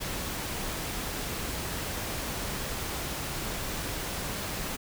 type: noise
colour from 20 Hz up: pink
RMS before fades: -34 dBFS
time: 0-4.77 s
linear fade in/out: 20 ms
effects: none